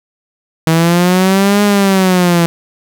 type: linear two-way sweep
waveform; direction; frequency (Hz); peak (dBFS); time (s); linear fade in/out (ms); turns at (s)
sawtooth; up then down; 160 to 206.8 to 167.3; -4; 0.67-2.46; 0; 1.63
effects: 7-bit